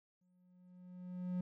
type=tone with exponential growth; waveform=triangle; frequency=180.6 Hz; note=F#3; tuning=42 cents flat; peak=-32 dBFS; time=0.21-1.41 s; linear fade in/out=5 ms; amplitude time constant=260 ms; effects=none